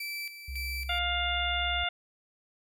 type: tone with tremolo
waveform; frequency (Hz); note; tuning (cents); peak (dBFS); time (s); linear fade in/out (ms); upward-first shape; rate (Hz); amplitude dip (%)
30% pulse; 2325; D7; -18; -32; 0-0.99; 5; square; 1.8; 65
type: tone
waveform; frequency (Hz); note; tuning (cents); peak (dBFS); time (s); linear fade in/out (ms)
sine; 65.41; C2; 0; -35; 0.48-1.84; 5
type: harmonic tone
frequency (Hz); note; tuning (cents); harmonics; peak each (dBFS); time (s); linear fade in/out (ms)
704; F5; +14; 1 / 2 / 3 / 4 / 5; -34 / -34 / -34 / -34 / -34; 0.89-1.89; 5
effects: none